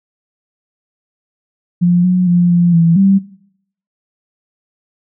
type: tone with pitch steps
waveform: sine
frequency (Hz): 175.8 / 181.7 / 175.3 / 173.8 / 166.9 / 194.9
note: F3 / F#3 / F3 / F3 / E3 / G3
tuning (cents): +12 / -31 / +7 / -8 / +22 / -10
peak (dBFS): -7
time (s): 1.81-3.19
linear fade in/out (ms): 20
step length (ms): 230
effects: noise-tail reverb RT60 0.7 s tail -19 dB re dry